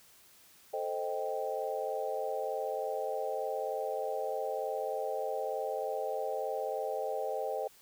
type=chord; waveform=sine; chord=A half-diminished seventh; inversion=none; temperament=equal; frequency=440 / 523.3 / 622.3 / 784 Hz; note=A4 / C5 / Eb5 / G5; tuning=0 / 0 / 0 / 0 cents; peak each=-38 / -37 / -38 / -38 dBFS; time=0.73-7.68 s; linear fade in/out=10 ms; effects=white hiss -60 dBFS RMS until 7.81 s